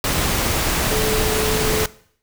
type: tone in noise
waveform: sine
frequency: 433.1 Hz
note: A4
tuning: 27 cents flat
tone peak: -22 dBFS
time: 0.91-1.85 s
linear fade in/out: 2 ms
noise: pink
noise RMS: -20 dBFS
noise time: 0.04-1.86 s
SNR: -5 dB
effects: noise-tail reverb RT60 0.6 s tail -20 dB re dry